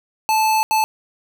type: tone bursts at uneven times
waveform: square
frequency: 873 Hz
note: A5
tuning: 14 cents flat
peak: -15 dBFS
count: 2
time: 0.29-0.63 / 0.71-0.84 s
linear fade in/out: 0 ms
effects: 9-bit